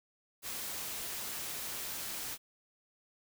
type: noise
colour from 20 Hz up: white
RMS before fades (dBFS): -40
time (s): 0.42-2.38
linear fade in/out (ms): 50
effects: none